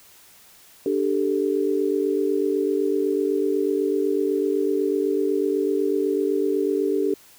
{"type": "chord", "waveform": "sine", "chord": "D suspended fourth", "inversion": "none", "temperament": "equal", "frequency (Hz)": [293.7, 392, 440], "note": ["D4", "G4", "A4"], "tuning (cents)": [0, 0, 0], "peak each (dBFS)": [-25, -22, -25], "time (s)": [0.86, 7.14], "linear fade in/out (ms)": 2, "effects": ["white hiss -51 dBFS RMS until 7.38 s"]}